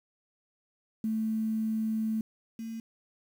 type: tone pair in turn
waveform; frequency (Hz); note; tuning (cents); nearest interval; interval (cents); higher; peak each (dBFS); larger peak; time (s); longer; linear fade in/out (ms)
sine; 220 / 225.9; A3 / A3; 0 / +46; unison; 46; second; -27 / -35; first; 1.04-2.21 / 2.59-2.8; first; 2
effects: 9-bit